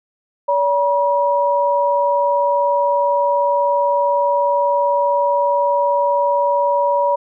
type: tone pair together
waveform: sine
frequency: 571.4 / 961 Hz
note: D5 / B5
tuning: -48 / -48 cents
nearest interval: major sixth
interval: 900 cents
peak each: -16 dBFS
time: 0.48-7.16 s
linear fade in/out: 10 ms
effects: none